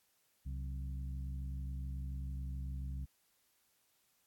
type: harmonic tone with a mistuned harmonic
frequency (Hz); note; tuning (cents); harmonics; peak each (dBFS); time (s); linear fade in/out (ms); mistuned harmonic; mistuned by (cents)
67.1; C2; +44; 1 / 2 / 3 / 4; -39 / -46 / -53 / -59; 0.45-3.06; 20; 3; -140
effects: white hiss -75 dBFS RMS until 4.26 s + AAC 64 kbps